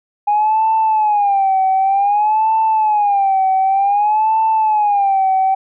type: tone with vibrato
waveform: sine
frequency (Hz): 821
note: G#5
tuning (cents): -20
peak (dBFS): -10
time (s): 0.27-5.55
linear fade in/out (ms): 10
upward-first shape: sine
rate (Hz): 0.54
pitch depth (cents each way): 130
effects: tanh soft clip ceiling -7 dBFS